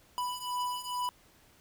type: beating tone pair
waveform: square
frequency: 987.8 / 990.1 Hz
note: B5 / B5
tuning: 0 / +4 cents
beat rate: 2.3 Hz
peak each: -38 / -35 dBFS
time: 0.18-1.09 s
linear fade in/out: 0 ms
effects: pink hiss -62 dBFS RMS until 1.6 s